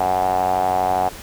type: tone with band-pass filter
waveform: sawtooth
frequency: 92.5 Hz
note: F#2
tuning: in tune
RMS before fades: -19 dBFS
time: 0-1.09 s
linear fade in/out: 5 ms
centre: 760 Hz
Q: 9
effects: pink hiss -37 dBFS RMS until 1.22 s